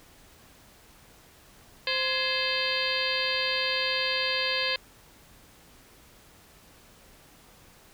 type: harmonic tone with a mistuned harmonic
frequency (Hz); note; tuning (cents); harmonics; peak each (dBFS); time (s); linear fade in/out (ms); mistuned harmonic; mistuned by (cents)
521; C5; -7; 1 / 2 / 3 / 4 / 5 / 6 / 7 / 8 / 9; -34 / -37 / -34 / -35 / -32 / -33 / -36 / -33 / -34; 1.87-4.76; 2; 3; +120
effects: pink hiss -55 dBFS RMS until 7.93 s